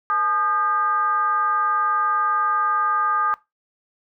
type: tone with frequency modulation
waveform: sine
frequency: 1221 Hz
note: D#6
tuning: 33 cents flat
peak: -18 dBFS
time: 0.1-3.34 s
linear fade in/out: 0 ms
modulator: 366 Hz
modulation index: 0.63
effects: noise-tail reverb RT60 0.2 s tail -19 dB re dry